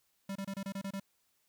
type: tone bursts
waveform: square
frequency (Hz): 195.9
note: G3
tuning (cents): -1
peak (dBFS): -37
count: 8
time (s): 0.29-0.999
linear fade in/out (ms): 5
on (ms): 65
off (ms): 27
effects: white hiss -75 dBFS RMS until 1.48 s